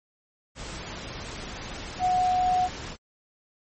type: tone in noise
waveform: sine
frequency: 733 Hz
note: F#5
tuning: 16 cents flat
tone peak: -20 dBFS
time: 1.99-2.69 s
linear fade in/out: 50 ms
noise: pink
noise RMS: -37 dBFS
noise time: 0.55-2.97 s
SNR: +14 dB
effects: MP3 32 kbps